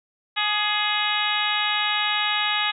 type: harmonic tone with a mistuned harmonic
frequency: 420 Hz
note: G#4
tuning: 19 cents sharp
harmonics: 2 / 3 / 4 / 5 / 6 / 7 / 8 / 9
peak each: -29 / -29 / -29 / -29 / -29 / -29 / -29 / -29 dBFS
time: 0.36-2.72 s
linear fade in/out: 20 ms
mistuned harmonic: 3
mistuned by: -29 cents
effects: none